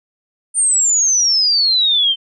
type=exponential sweep; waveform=sine; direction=down; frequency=9070 to 3085 Hz; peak=-11 dBFS; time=0.54-2.16 s; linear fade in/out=50 ms; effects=none